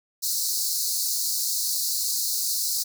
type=high-pass noise; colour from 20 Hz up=pink; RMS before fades=-26 dBFS; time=0.22-2.84 s; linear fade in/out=20 ms; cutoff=4100 Hz; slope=96 dB/octave; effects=none